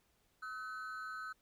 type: ring-modulated tone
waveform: triangle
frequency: 1396.9 Hz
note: F6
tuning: in tune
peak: -37 dBFS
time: 0.42-1.33 s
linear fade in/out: 10 ms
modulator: 112 Hz
effects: pink hiss -75 dBFS RMS until 1.41 s